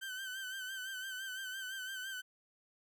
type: tone with vibrato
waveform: 30% pulse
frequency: 1537 Hz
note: G6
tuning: 35 cents flat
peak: -38 dBFS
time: 0.01-2.22 s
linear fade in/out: 20 ms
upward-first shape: sine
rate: 5.9 Hz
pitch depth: 50 cents each way
effects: none